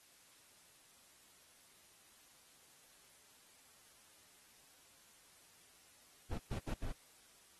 brown noise bursts at uneven times, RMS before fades -39 dBFS, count 4, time 6.31-6.38 / 6.51-6.59 / 6.67-6.74 / 6.82-6.92 s, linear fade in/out 5 ms, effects white hiss -65 dBFS RMS until 7.59 s + AAC 32 kbps

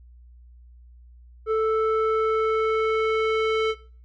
square tone with low-pass filter sweep, 440 Hz, A4, in tune, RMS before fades -22 dBFS, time 1.46-3.75 s, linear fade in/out 50 ms, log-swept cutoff 1100 to 2900 Hz, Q 1.7, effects noise-tail reverb RT60 0.4 s tail -18 dB re dry + added 60 Hz sine -46 dBFS peak until 4.04 s

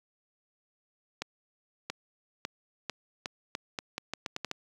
accelerating click train, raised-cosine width 0.2 ms, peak -16 dBFS, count 13, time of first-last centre 1.22-4.513 s, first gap 680 ms, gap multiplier 0.81, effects high-pass 100 Hz 12 dB/octave + 9-bit

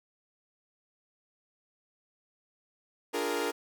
sawtooth chord, Bb dominant seventh, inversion first, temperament equal, 293.7 / 349.2 / 415.3 / 466.2 Hz, D4 / F4 / Ab4 / Bb4, 0 / 0 / 0 / 0 cents, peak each -33 / -33 / -31 / -29 dBFS, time 3.13-3.52 s, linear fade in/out 20 ms, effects none

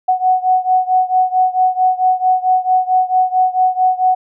sine beating tone pair, 740 / 744.5 Hz, F#5 / F#5, 0 / +11 cents, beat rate 4.5 Hz, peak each -13 / -15 dBFS, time 0.08-4.15 s, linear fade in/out 10 ms, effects none

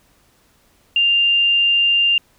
sine tone, 2794 Hz, F7, in tune, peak -12 dBFS, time 0.96-2.18 s, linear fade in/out 2 ms, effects pink hiss -57 dBFS RMS until 2.38 s

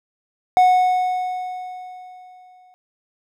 triangle tone with exponential decay, 734 Hz, F#5, 14 cents flat, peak -7 dBFS, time 0.57-2.74 s, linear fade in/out 0 ms, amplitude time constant 470 ms, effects none

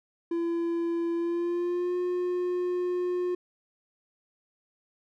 triangle tone with pitch glide, 338.1 to 358.2 Hz, E4 to F4, +44 to +44 cents, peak -24 dBFS, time 0.31-3.35 s, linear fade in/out 5 ms, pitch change +100 cents, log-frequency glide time 1.15-1.96 s, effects none

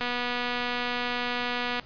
click train, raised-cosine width 0.3 ms, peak -14 dBFS, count 437, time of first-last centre 0.01-1.797 s, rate 244 Hz, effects pink hiss -50 dBFS RMS until 1.85 s + resampled to 11025 Hz

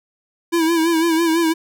square tone with vibrato, 329.6 Hz, E4, in tune, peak -15 dBFS, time 0.52-1.54 s, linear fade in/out 20 ms, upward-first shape sine, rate 6 Hz, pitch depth 62 cents each way, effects none

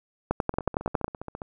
two click trains, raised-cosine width 1 ms, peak -21 / -9 dBFS, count 14 / 9, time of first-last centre 0.54-1.418 / 0.31-1.044 s, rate 14.8 / 10.9 Hz, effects none

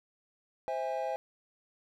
triangle chord, C augmented, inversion none, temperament just, 523.3 / 654.1 / 817.6 Hz, C5 / E5 / G#5, 0 / -14 / -27 cents, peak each -34 dBFS, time 0.68-1.16 s, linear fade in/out 0 ms, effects none

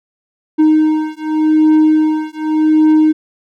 triangle beating tone pair, 310 / 310.86 Hz, D#4 / D#4, -6 / -1 cents, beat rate 0.86 Hz, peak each -10 dBFS, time 0.58-3.13 s, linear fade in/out 20 ms, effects none

